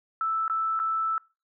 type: tone with dropouts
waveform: sine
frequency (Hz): 1318.5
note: E6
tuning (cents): 0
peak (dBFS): -24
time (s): 0.21-1.18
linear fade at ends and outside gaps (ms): 1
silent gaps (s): 0.48-0.498 / 0.792-0.799
effects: noise-tail reverb RT60 0.3 s tail -24 dB re dry